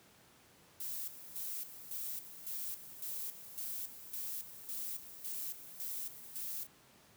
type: noise with tremolo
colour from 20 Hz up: violet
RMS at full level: -41 dBFS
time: 0.8-6.67 s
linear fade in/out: 5 ms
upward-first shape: square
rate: 1.8 Hz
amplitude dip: 70%
effects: pink hiss -63 dBFS RMS until 7.16 s + high-pass 100 Hz 12 dB/octave